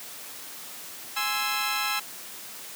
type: chord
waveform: 15% pulse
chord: Ab augmented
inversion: none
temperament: equal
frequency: 830.6 / 1046.5 / 1318.5 Hz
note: Ab5 / C6 / E6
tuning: 0 / 0 / 0 cents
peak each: -25 / -26 / -22 dBFS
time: 1.16-2 s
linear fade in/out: 10 ms
effects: white hiss -41 dBFS RMS until 2.75 s + high-pass 150 Hz 12 dB/octave